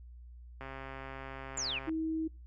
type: click train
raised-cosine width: 0.5 ms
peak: -29 dBFS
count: 173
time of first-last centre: 0.61-1.894 s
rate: 134 Hz
type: exponential sweep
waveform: sine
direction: down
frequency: 7459 to 2310 Hz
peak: -33 dBFS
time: 1.57-1.79 s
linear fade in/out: 5 ms
type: tone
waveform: sine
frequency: 319.5 Hz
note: D#4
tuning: 46 cents sharp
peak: -31 dBFS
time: 1.87-2.28 s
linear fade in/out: 10 ms
effects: noise-tail reverb RT60 0.3 s tail -25 dB re dry + added 60 Hz sine -48 dBFS peak until 2.46 s